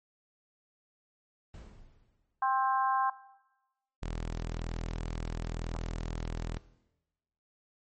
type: noise with exponential decay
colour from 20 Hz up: brown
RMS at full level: -43 dBFS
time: 1.54-2.42 s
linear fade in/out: 1 ms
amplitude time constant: 190 ms
type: harmonic tone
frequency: 263.8 Hz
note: C4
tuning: 14 cents sharp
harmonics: 3 / 4 / 5 / 6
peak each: -29 / -28 / -40 / -38 dBFS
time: 2.42-3.1 s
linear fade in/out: 5 ms
type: tone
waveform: sawtooth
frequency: 40.99 Hz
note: E1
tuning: 9 cents flat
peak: -30 dBFS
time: 4.02-6.58 s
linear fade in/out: 10 ms
type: clicks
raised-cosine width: 1 ms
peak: -26 dBFS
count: 2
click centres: 5.751 / 5.765 s
effects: noise-tail reverb RT60 1.0 s tail -18 dB re dry + MP3 32 kbps